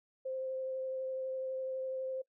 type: tone with vibrato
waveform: sine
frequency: 523.3 Hz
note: C5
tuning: in tune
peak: -35 dBFS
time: 0.25-2.22 s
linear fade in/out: 10 ms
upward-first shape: triangle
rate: 12 Hz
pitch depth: 13 cents each way
effects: noise-tail reverb RT60 0.1 s tail -22 dB re dry